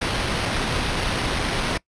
pink noise with sample-and-hold, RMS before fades -24 dBFS, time 0.01-1.78 s, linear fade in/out 10 ms, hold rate 7350 Hz, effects noise-tail reverb RT60 0.1 s tail -22 dB re dry + resampled to 22050 Hz

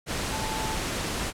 sine tone in noise, 875 Hz, A5, 10 cents flat, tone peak -33 dBFS, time 0.3-0.79 s, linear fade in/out 50 ms, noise pink, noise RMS -30 dBFS, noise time 0.06-1.33 s, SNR -6 dB, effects low-pass 10000 Hz 12 dB/octave

